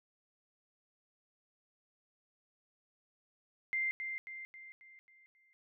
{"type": "tone with echo", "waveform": "sine", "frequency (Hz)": 2093, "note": "C7", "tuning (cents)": 0, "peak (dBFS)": -31, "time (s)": [3.73, 3.91], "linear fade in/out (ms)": 0, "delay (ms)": 270, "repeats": 6, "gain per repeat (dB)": -6, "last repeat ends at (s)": 5.53, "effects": []}